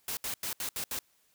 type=noise bursts at uneven times; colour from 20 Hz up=white; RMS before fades=-35 dBFS; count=6; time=0.08-0.17 / 0.24-0.34 / 0.43-0.53 / 0.6-0.69 / 0.76-0.84 / 0.91-0.99 s; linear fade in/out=2 ms; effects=white hiss -69 dBFS RMS until 1.34 s